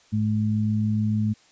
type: tone pair together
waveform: sine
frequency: 107.17 / 214 Hz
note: A2 / A3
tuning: -45 / -48 cents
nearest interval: octave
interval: 1197 cents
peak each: -23 dBFS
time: 0.12-1.34 s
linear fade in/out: 20 ms
effects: white hiss -57 dBFS RMS until 1.51 s + resampled to 16000 Hz